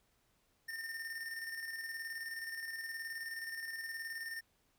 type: tone with tremolo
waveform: square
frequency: 1815 Hz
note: A#6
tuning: 47 cents flat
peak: -40 dBFS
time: 0.68-4.41 s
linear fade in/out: 10 ms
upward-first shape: square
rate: 19 Hz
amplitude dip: 40%
effects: pink hiss -75 dBFS RMS until 4.78 s